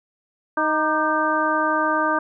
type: harmonic tone with a mistuned harmonic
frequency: 311.1 Hz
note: D#4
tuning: in tune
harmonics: 1 / 2 / 3 / 4 / 5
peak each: -26 / -25 / -24 / -23 / -24 dBFS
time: 0.57-2.19 s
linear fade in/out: 5 ms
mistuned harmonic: 4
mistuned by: -61 cents
effects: none